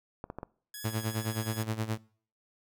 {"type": "clicks", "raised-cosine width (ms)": 1, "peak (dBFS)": -24, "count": 4, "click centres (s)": [0.241, 0.301, 0.386, 0.431]}
{"type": "tone with vibrato", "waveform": "5% pulse", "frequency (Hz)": 1678, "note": "G#6", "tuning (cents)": 17, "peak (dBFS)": -30, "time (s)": [0.74, 1.63], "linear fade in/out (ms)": 2, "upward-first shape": "triangle", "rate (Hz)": 2.6, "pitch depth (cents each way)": 11}
{"type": "tone with tremolo", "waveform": "sawtooth", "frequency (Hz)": 110, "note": "A2", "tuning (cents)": 0, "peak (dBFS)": -24, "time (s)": [0.84, 1.98], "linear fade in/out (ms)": 10, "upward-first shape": "sine", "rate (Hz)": 9.5, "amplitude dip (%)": 80}
{"effects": ["noise-tail reverb RT60 0.5 s tail -23 dB re dry"]}